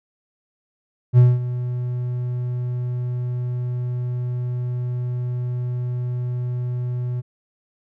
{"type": "tone with ADSR envelope", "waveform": "triangle", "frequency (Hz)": 123.47, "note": "B2", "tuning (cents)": 0, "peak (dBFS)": -5, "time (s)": [1.13, 7.22], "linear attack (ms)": 48, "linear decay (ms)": 210, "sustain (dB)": -15, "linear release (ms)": 28, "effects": []}